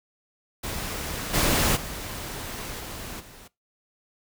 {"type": "noise with level steps", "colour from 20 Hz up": "pink", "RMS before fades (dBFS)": [-32, -22, -35, -37, -47], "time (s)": [0.63, 3.48], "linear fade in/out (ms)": 10, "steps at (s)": [1.33, 1.75, 2.79, 3.19], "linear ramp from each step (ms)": 20, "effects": ["noise-tail reverb RT60 0.2 s tail -21 dB re dry"]}